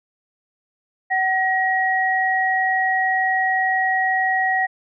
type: tone pair together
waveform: sine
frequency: 755.2 / 1899 Hz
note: F#5 / A#6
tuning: +35 / +32 cents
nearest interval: octave + major third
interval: 1597 cents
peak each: -20 / -19 dBFS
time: 1.1-4.67 s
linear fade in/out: 20 ms
effects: none